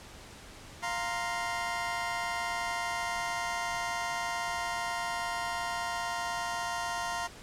25% pulse chord, F suspended fourth, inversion none, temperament just, 698.5 / 931.3 / 1047.7 Hz, F5 / Bb5 / C6, 0 / -2 / +2 cents, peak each -32 / -32 / -34 dBFS, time 0.82-7.28 s, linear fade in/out 20 ms, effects pink hiss -49 dBFS RMS until 7.42 s + low-pass 9000 Hz 12 dB/octave

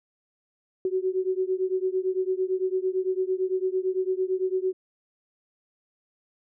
sine beating tone pair, 370.3 / 379.2 Hz, F#4 / F#4, +1 / +43 cents, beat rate 8.9 Hz, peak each -26 / -27 dBFS, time 0.85-4.73 s, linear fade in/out 2 ms, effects none

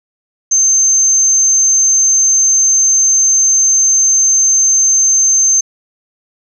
sine tone, 6280 Hz, G8, 2 cents sharp, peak -7 dBFS, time 0.51-5.61 s, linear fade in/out 10 ms, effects none

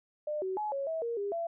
sine tone with pitch steps, 601 / 377.1 / 847 / 552 / 647 / 467.7 / 403.8 / 674 Hz, D5 / F#4 / G#5 / C#5 / E5 / A#4 / G#4 / E5, +40 / +33 / +34 / -7 / -32 / +6 / -49 / +38 cents, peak -31 dBFS, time 0.27-1.47 s, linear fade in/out 5 ms, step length 150 ms, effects none

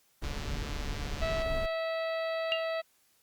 brown noise, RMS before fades -35 dBFS, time 0.22-1.66 s, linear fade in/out 2 ms
click train, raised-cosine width 0.2 ms, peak -25 dBFS, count 172, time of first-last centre 0.24-1.419 s, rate 145 Hz
harmonic tone, 652 Hz, E5, 19 cents flat, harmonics 1 / 2 / 3 / 4 / 5 / 6 / 7, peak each -31 / -41 / -41 / -45 / -50 / -47 / -51 dBFS, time 1.21-2.82 s, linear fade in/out 20 ms
sine tone with exponential decay, 2794 Hz, F7, in tune, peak -23 dBFS, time 2.52-2.65 s, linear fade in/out 0 ms, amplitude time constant 27 ms
effects white hiss -68 dBFS RMS until 3.22 s + Opus 48 kbps

